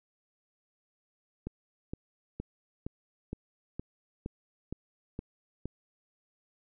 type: click train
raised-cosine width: 3 ms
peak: -23 dBFS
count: 10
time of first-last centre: 1.47-5.656 s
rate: 2.15 Hz
effects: none